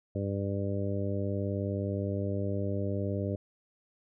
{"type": "harmonic tone", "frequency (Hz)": 99.4, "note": "G2", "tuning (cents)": 25, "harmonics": [1, 2, 3, 4, 5, 6], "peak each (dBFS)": [-32, -36, -38, -39, -39, -39], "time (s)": [0.15, 3.36], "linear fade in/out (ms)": 5, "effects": []}